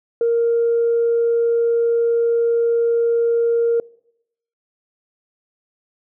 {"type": "tone", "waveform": "sine", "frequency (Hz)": 466.2, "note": "A#4", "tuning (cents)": 0, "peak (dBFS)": -13, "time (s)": [0.21, 3.8], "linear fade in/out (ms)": 2, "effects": ["noise-tail reverb RT60 0.8 s tail -25 dB re dry", "tanh soft clip ceiling -10 dBFS"]}